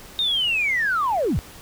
sine linear sweep, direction down, 3727 to 42.75 Hz, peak -18 dBFS, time 0.19-1.39 s, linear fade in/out 0 ms, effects tanh soft clip ceiling -14 dBFS + pink hiss -43 dBFS RMS until 1.61 s

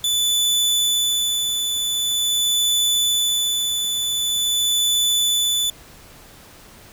sawtooth tone with tremolo, 3486 Hz, A7, 17 cents flat, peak -13 dBFS, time 0.04-5.7 s, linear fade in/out 2 ms, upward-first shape sine, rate 0.45 Hz, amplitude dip 40%, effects pink hiss -45 dBFS RMS until 6.92 s

